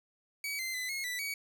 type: tone with pitch steps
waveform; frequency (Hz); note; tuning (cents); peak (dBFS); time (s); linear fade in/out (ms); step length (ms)
sawtooth; 2271 / 2075 / 2013 / 2164 / 1976 / 2259; C#7 / C7 / B6 / C#7 / B6 / C#7; +41 / -15 / +33 / -42 / 0 / +32; -31; 0.44-1.34; 2; 150
effects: 10-bit